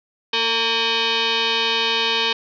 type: tone with frequency modulation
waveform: sine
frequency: 233.1 Hz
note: A#3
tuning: in tune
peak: -17 dBFS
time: 0.33-2.33 s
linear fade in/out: 5 ms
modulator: 686 Hz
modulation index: 5.8
effects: none